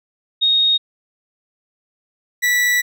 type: tone pair in turn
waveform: sine / 40% pulse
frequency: 3729 / 1957.2 Hz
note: A#7 / B6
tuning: 0 / -16 cents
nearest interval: major seventh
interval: 1116 cents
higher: first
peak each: -12 / -13 dBFS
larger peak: first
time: 0.41-0.78 / 2.42-2.82 s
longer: second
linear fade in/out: 20 ms
effects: none